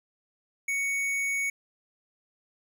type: tone with tanh clipping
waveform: triangle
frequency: 2227 Hz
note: C#7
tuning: 7 cents sharp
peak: -28 dBFS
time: 0.68-1.5 s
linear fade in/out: 5 ms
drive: 18 dB
effects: none